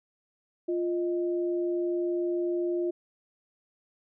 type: tone pair together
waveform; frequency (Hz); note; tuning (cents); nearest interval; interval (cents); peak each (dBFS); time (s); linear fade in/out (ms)
sine; 349.3 / 622.3; F4 / D#5; 0 / 0; minor seventh; 1000; -26 / -37; 0.68-2.91; 10
effects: none